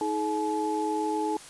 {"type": "tone cluster", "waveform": "sine", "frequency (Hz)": [317, 424.9, 856], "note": ["D#4", "G#4", "A5"], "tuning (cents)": [32, 40, -48], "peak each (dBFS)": [-30, -31, -29], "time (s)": [0.01, 1.37], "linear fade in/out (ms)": 2, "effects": ["white hiss -46 dBFS RMS until 1.49 s", "resampled to 24000 Hz"]}